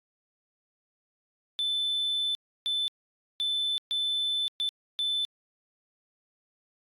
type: tone bursts at uneven times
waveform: sine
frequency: 3520 Hz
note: A7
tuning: in tune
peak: -24 dBFS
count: 6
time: 1.59-2.35 / 2.66-2.88 / 3.4-3.78 / 3.91-4.48 / 4.6-4.69 / 4.99-5.25 s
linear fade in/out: 0 ms
effects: tanh soft clip ceiling -24 dBFS + AAC 64 kbps